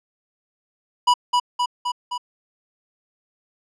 square tone with echo, 980 Hz, B5, 14 cents flat, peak -13 dBFS, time 1.07-1.14 s, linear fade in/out 10 ms, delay 260 ms, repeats 4, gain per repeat -3 dB, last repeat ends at 2.18 s, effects low-pass 6000 Hz 12 dB/octave

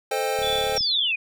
square chord, A half-diminished seventh, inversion none, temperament equal with one note detuned, 440 / 523.3 / 622.3 / 797.7 Hz, A4 / C5 / Eb5 / G5, 0 / 0 / 0 / +30 cents, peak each -29 / -28 / -33 / -28 dBFS, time 0.11-0.78 s, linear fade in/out 5 ms
click train, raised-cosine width 5 ms, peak -29 dBFS, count 16, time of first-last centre 0.39-0.808 s, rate 35.9 Hz
sine tone with tremolo, 3469 Hz, A7, 25 cents flat, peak -24 dBFS, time 0.42-1.12 s, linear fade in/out 10 ms, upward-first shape sine, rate 2.3 Hz, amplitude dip 75%
sine exponential sweep, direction down, 5740 to 2400 Hz, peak -21 dBFS, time 0.76-1.16 s, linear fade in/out 10 ms
effects none

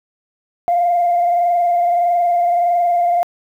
sine tone with frequency modulation, 698.5 Hz, F5, in tune, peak -11 dBFS, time 0.68-3.23 s, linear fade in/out 0 ms, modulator 21.6 Hz, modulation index 0.65, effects tanh soft clip ceiling -8 dBFS + 8-bit

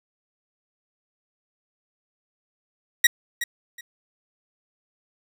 sawtooth tone with echo, 1906 Hz, A#6, 38 cents sharp, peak -8 dBFS, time 3.04-3.07 s, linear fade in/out 5 ms, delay 370 ms, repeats 2, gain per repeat -13 dB, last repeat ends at 3.81 s, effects none

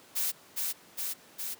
blue noise with echo, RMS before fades -30 dBFS, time 0.15-0.32 s, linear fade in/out 20 ms, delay 410 ms, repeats 3, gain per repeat -2 dB, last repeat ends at 1.55 s, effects pink hiss -55 dBFS RMS until 1.59 s + high-pass 200 Hz 12 dB/octave

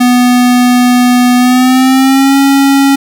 square tone with pitch glide, 246.9 to 275.5 Hz, B3 to C#4, 0 to -11 cents, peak -5 dBFS, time 0-2.96 s, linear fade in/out 10 ms, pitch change +189 cents, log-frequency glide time 1.37-2.37 s, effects none

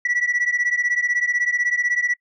sine beating tone pair, 1944 / 1960 Hz, B6 / B6, -28 / -14 cents, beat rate 16 Hz, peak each -19 / -20 dBFS, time 0.05-2.14 s, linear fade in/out 5 ms, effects noise-tail reverb RT60 0.1 s tail -24 dB re dry + tanh soft clip ceiling -15 dBFS

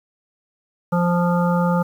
harmonic tone, 174.8 Hz, F3, 2 cents sharp, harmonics 1 / 3 / 5 / 7 / 8, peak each -17 / -23 / -25 / -27 / -32 dBFS, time 0.92-1.83 s, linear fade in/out 10 ms, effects 8-bit

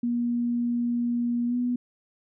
sine tone with pitch glide, 239 to 245.2 Hz, A#3 to B3, +43 to -12 cents, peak -23 dBFS, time 0.03-1.76 s, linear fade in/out 5 ms, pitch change +45 cents, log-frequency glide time 1.47-1.55 s, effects none

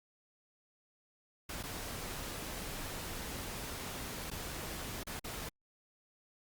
pink noise with dropouts, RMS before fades -42 dBFS, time 1.49-5.49 s, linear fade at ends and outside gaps 5 ms, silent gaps 1.629-1.635 / 4.303-4.313 / 5.034-5.068 / 5.195-5.242 s, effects Opus 48 kbps

